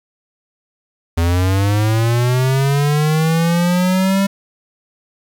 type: linear sweep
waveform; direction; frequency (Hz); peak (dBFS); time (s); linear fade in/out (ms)
square; up; 82.41 to 198; -13; 1.17-4.27; 10
effects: 7-bit